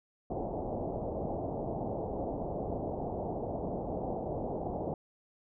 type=low-pass noise; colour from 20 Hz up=white; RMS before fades=-36 dBFS; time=0.3-4.94 s; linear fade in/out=2 ms; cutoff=780 Hz; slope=48 dB/octave; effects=none